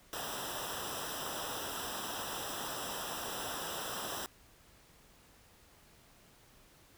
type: noise with comb filter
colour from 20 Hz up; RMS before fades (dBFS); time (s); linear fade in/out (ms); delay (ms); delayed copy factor
pink; -40; 0.13-4.26; 0; 0.45; -0.9
effects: pink hiss -62 dBFS RMS until 6.97 s